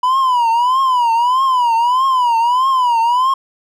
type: tone with vibrato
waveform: triangle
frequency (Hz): 987.8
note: B5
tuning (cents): 0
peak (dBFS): -9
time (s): 0.03-3.34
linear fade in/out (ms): 5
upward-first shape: triangle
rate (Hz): 1.6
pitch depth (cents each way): 160
effects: none